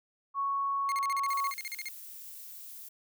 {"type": "tone", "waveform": "sine", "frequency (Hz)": 1108.7, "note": "C#6", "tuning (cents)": 0, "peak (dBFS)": -28, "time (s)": [0.34, 1.53], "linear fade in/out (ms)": 50}
{"type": "tone bursts", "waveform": "sawtooth", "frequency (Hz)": 2131, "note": "C7", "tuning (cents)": 31, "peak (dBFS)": -32, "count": 15, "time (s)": [0.89, 1.885], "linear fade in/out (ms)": 0, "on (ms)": 29, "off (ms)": 40}
{"type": "noise", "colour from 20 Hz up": "violet", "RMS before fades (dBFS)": -46, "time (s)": [1.28, 2.89], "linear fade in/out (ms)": 10}
{"effects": []}